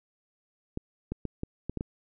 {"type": "clicks", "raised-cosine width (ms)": 3, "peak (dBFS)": -19, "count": 7, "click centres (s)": [0.774, 1.12, 1.253, 1.434, 1.696, 1.773, 1.809], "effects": []}